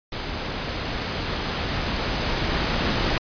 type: noise with level ramp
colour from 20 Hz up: pink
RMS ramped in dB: -30 to -22 dBFS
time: 0.12-3.18 s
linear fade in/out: 2 ms
effects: resampled to 11025 Hz